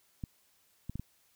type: clicks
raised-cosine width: 5 ms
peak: -25 dBFS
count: 4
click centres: 0.238 / 0.896 / 0.956 / 0.996 s
effects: white hiss -69 dBFS RMS until 1.35 s